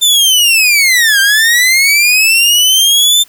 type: linear two-way sweep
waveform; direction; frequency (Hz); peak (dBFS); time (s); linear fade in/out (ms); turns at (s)
sawtooth; down then up; 3585 to 1568 to 3585; -3; 0.01-3.24; 20; 1.2
effects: white hiss -44 dBFS RMS until 3.28 s